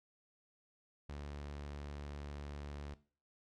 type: tone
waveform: sawtooth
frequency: 72.3 Hz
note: D2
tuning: 27 cents flat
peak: -40 dBFS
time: 1.09-2.94 s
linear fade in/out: 5 ms
effects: noise-tail reverb RT60 0.4 s tail -17 dB re dry + low-pass 6000 Hz 12 dB/octave